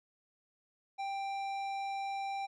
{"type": "tone with tanh clipping", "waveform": "triangle", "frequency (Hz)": 787, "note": "G5", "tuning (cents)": 7, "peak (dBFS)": -37, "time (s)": [0.98, 2.47], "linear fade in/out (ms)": 20, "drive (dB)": 17, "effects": []}